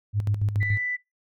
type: tone with tremolo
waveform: sine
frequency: 103.2 Hz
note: G#2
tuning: 10 cents flat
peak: -19 dBFS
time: 0.13-0.79 s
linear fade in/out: 50 ms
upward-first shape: square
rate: 7 Hz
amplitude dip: 65%
type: tone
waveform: sine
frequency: 1985 Hz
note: B6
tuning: 8 cents sharp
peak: -25 dBFS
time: 0.6-0.97 s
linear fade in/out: 20 ms
effects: noise-tail reverb RT60 0.2 s tail -23 dB re dry + tanh soft clip ceiling -13 dBFS